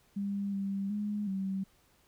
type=tone with pitch steps; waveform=sine; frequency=200 / 196.7 / 207.7 / 192.5 Hz; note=G3 / G3 / G#3 / G3; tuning=+35 / +6 / 0 / -31 cents; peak=-31 dBFS; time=0.16-1.64 s; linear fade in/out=10 ms; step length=370 ms; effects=pink hiss -67 dBFS RMS until 2.07 s